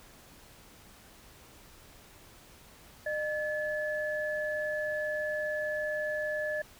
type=tone pair together; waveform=sine; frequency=608 / 1720.9 Hz; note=D#5 / A6; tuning=-40 / -39 cents; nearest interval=octave + tritone; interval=1801 cents; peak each=-32 / -34 dBFS; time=3.06-6.62 s; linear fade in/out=5 ms; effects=pink hiss -55 dBFS RMS until 6.79 s